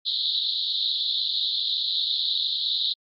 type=band-pass noise; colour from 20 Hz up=white; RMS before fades=-26 dBFS; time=0.05-2.94 s; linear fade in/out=20 ms; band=3500 to 4200 Hz; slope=96 dB/octave; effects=Opus 48 kbps